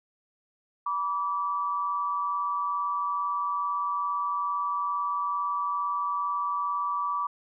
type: tone pair together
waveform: sine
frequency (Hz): 974.7 / 1157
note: B5 / D6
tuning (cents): -23 / -26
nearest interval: minor third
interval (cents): 297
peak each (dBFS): -32 / -27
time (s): 0.86-7.27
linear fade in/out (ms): 5
effects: none